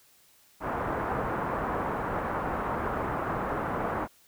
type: low-pass noise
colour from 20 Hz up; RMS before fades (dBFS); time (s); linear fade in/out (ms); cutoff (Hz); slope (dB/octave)
white; -31; 0.6-4.08; 50; 1300; 24
effects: white hiss -61 dBFS RMS until 4.27 s